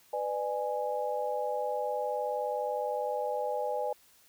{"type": "chord", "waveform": "sine", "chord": "G# diminished", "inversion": "first", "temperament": "just", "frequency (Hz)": [498.4, 598, 830.6], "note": ["B4", "D5", "G#5"], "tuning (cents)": [16, 31, 0], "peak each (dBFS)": -34, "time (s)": [0.13, 3.93], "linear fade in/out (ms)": 5, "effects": ["white hiss -62 dBFS RMS until 4.28 s"]}